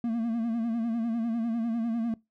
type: tone with vibrato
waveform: triangle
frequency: 230 Hz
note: A#3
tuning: 23 cents flat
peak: -24 dBFS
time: 0.04-2.14 s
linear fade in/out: 2 ms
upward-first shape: sine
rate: 10 Hz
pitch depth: 63 cents each way
effects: noise-tail reverb RT60 0.2 s tail -22 dB re dry